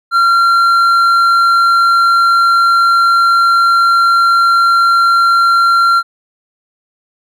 sine tone with hard clipping, 1374 Hz, F6, 29 cents flat, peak -8 dBFS, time 0.11-6.03 s, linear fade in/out 50 ms, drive 5 dB, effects none

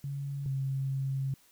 sine tone pair in turn, 140 / 135.03 Hz, C#3 / C#3, +18 / -45 cents, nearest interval minor second, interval 63 cents, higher first, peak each -33 / -29 dBFS, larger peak second, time 0.04-0.46 / 0.46-1.34 s, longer second, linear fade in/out 2 ms, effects white hiss -63 dBFS RMS until 1.51 s

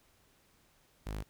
sawtooth tone, 51.91 Hz, G#1, in tune, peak -33 dBFS, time 1.06-1.23 s, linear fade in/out 10 ms, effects pink hiss -68 dBFS RMS until 1.29 s

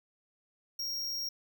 square tone, 5588 Hz, F8, in tune, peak -34 dBFS, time 0.79-1.29 s, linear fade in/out 5 ms, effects none

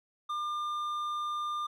sine tone with hard clipping, 1200 Hz, D6, 37 cents sharp, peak -33 dBFS, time 0.29-1.67 s, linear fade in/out 10 ms, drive 6 dB, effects none

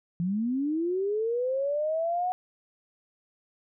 sine linear sweep, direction up, 166.4 to 740 Hz, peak -25 dBFS, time 0.2-2.32 s, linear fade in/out 0 ms, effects none

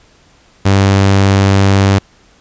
sawtooth tone, 98 Hz, G2, in tune, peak -3 dBFS, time 0.65-1.99 s, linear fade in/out 10 ms, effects pink hiss -48 dBFS RMS until 2.4 s + resampled to 16000 Hz

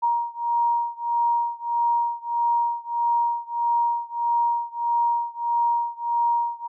sine beating tone pair, 942 / 943.6 Hz, A#5 / A#5, +18 / +21 cents, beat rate 1.6 Hz, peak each -23 / -24 dBFS, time 0.02-6.68 s, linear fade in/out 20 ms, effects none

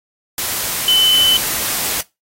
sine tone in noise, 3030 Hz, F#7, 40 cents sharp, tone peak -9 dBFS, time 0.88-1.37 s, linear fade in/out 2 ms, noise white, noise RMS -20 dBFS, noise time 0.38-2.01 s, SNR +8 dB, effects noise-tail reverb RT60 0.2 s tail -19 dB re dry + AAC 48 kbps

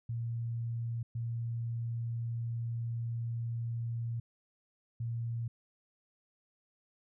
sine tone bursts at uneven times, 116.54 Hz, A#2, in tune, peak -33 dBFS, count 3, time 0.09-1.03 / 1.15-4.2 / 5-5.48 s, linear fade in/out 5 ms, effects none

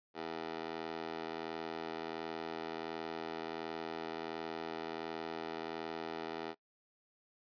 15% pulse tone with high-pass filter, 81.4 Hz, E2, 21 cents flat, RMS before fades -42 dBFS, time 0.14-6.55 s, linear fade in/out 50 ms, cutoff 460 Hz, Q 2.1, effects noise-tail reverb RT60 0.1 s tail -22 dB re dry + resampled to 11025 Hz

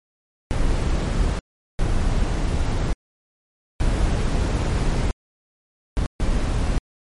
brown noise bursts at uneven times, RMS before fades -20 dBFS, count 5, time 0.51-1.39 / 1.79-2.93 / 3.8-5.11 / 5.97-6.06 / 6.2-6.78 s, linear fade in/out 0 ms, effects MP3 48 kbps

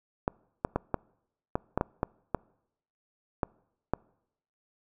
clicks, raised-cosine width 1 ms, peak -12 dBFS, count 11, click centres 0.279 / 0.649 / 0.76 / 0.943 / 1.555 / 1.776 / 1.811 / 2.031 / 2.347 / 3.432 / 3.936 s, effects noise-tail reverb RT60 0.8 s tail -26 dB re dry

